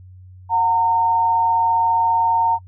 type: tone pair together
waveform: sine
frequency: 730 / 914.7 Hz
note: F#5 / A#5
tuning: -24 / -33 cents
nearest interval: major third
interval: 391 cents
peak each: -24 / -14 dBFS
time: 0.49-2.59 s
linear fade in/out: 50 ms
effects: noise-tail reverb RT60 0.1 s tail -26 dB re dry + added 92 Hz sine -39 dBFS peak until 2.67 s